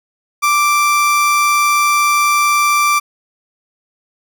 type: tone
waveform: 30% pulse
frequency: 1174.7 Hz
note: D6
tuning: in tune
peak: -8 dBFS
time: 0.42-3 s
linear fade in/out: 20 ms
effects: none